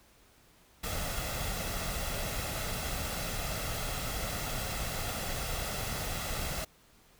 pink noise with comb filter, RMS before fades -35 dBFS, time 0.83-6.65 s, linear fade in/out 10 ms, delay 1.5 ms, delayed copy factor +0.5, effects pink hiss -62 dBFS RMS until 7.19 s

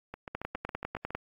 two click trains, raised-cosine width 0.5 ms, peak -18 / -24 dBFS, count 9 / 8, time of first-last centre 0.35-1.15 / 0.14-1.106 s, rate 10 / 7.25 Hz, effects AAC 32 kbps

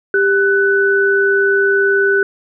sine tone pair together, 395.7 / 1494 Hz, G4 / F#6, +16 / +16 cents, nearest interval octave + major seventh, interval 2300 cents, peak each -13 dBFS, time 0.14-2.23 s, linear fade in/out 2 ms, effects none

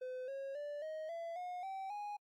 triangle tone with pitch steps, 509 / 545.5 / 584.7 / 626.7 / 671.6 / 719.8 / 771.5 / 826.9 Hz, C5 / C#5 / D5 / D#5 / E5 / F#5 / G5 / G#5, -48 / -28 / -8 / +12 / +32 / -48 / -28 / -8 cents, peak -39 dBFS, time 0.01-2.17 s, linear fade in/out 10 ms, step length 270 ms, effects AAC 64 kbps

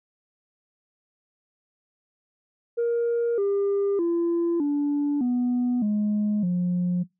sine tone with pitch steps, 470 / 399.8 / 340.1 / 289.3 / 246.1 / 209.4 / 178.1 Hz, A#4 / G4 / F4 / D4 / B3 / G#3 / F3, +14 / +34 / -46 / -26 / -6 / +15 / +34 cents, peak -19 dBFS, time 2.77-7.04 s, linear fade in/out 20 ms, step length 610 ms, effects noise-tail reverb RT60 0.2 s tail -22 dB re dry + tanh soft clip ceiling -19 dBFS

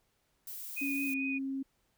violet noise, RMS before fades -43 dBFS, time 0.47-1.14 s, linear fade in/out 2 ms
sine tone with vibrato, 2483 Hz, D#7, 4 cents flat, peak -34 dBFS, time 0.76-1.39 s, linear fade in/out 20 ms, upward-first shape sine, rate 4.5 Hz, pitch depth 13 cents each way
sine tone with pitch glide, 277.8 to 269.9 Hz, C#4 to C#4, +4 to -46 cents, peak -33 dBFS, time 0.81-1.63 s, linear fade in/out 10 ms, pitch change -50 cents, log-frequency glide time 1.06-1.11 s
effects pink hiss -75 dBFS RMS until 1.97 s

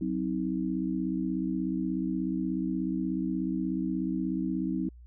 sine chord, C diminished, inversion second, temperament equal with one note detuned, 185 / 261.6 / 318.2 Hz, Gb3 / C4 / Eb4, 0 / 0 / +39 cents, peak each -32 dBFS, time 0.01-4.89 s, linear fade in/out 5 ms, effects added 60 Hz sine -47 dBFS peak until 5.06 s

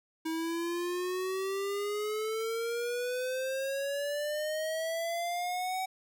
square exponential sweep, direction up, 320 to 759 Hz, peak -32 dBFS, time 0.25-5.86 s, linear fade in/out 10 ms, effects none

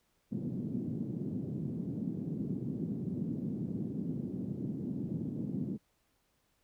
white band-pass noise, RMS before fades -37 dBFS, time 0.31-5.78 s, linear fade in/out 20 ms, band 130 to 260 Hz, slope 24 dB/octave, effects pink hiss -75 dBFS RMS until 6.63 s

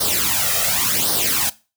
white noise with flanger, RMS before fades -19 dBFS, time 0-1.5 s, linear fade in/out 10 ms, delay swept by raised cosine 0.2 to 1.6 ms, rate 0.9 Hz, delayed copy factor +0.75, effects noise-tail reverb RT60 0.3 s tail -19 dB re dry + high-pass 60 Hz 12 dB/octave

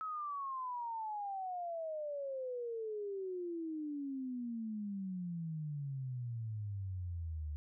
sine exponential sweep, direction down, 1294 to 73.42 Hz, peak -38 dBFS, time 0.01-7.56 s, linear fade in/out 0 ms, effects none

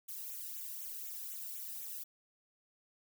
violet noise with flanger, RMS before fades -44 dBFS, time 0.08-2.04 s, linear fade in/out 10 ms, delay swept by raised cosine 0.2 to 0.94 ms, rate 4 Hz, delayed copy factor -0.8, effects none

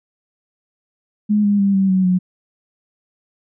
sine tone with pitch steps, 209.5 / 203.8 / 198.2 / 192.78 / 187.51 / 182.38 Hz, G#3 / G#3 / G3 / G3 / F#3 / F#3, +15 / -32 / +19 / -29 / +23 / -25 cents, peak -12 dBFS, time 1.29-2.19 s, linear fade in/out 20 ms, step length 150 ms, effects none

